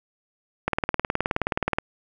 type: click train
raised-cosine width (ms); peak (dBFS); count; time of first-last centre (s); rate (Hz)
0.5; -7; 22; 0.68-1.785; 19
effects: none